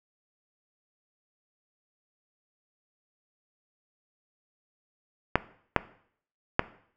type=clicks; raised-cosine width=0.5 ms; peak=-4 dBFS; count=3; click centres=5.356 / 5.763 / 6.594 s; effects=noise-tail reverb RT60 0.6 s tail -17 dB re dry